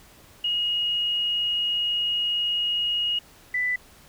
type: tone pair in turn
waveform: sine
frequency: 2879 / 1989.5 Hz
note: F#7 / B6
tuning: -48 / +12 cents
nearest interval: tritone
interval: 640 cents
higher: first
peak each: -22 dBFS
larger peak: neither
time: 0.44-3.19 / 3.54-3.76 s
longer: first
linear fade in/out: 5 ms
effects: pink hiss -52 dBFS RMS until 4.08 s